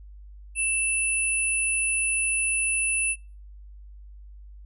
sine tone pair together, 2654 / 10020 Hz, E7 / D#9, +11 / +11 cents, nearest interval octave + major seventh, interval 2300 cents, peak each -25 dBFS, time 0.55-3.16 s, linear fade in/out 50 ms, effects noise-tail reverb RT60 0.4 s tail -26 dB re dry + added 50 Hz sine -42 dBFS peak until 4.65 s

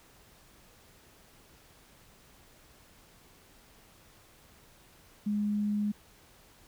sine tone, 207.7 Hz, G#3, in tune, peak -27 dBFS, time 5.26-5.92 s, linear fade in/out 10 ms, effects pink hiss -59 dBFS RMS until 6.67 s

